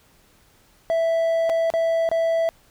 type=tone with dropouts; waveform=triangle; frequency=659.3 Hz; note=E5; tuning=in tune; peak=-16 dBFS; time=0.9-2.49 s; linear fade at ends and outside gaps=0 ms; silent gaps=1.494-1.498 / 1.702-1.738 / 2.09-2.115 s; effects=pink hiss -57 dBFS RMS until 2.7 s